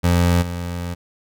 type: tone with level steps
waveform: 25% pulse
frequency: 87.3 Hz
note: F2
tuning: in tune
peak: -10 / -21 dBFS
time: 0.03-0.95 s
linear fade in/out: 20 ms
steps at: 0.41 s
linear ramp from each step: 20 ms
effects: none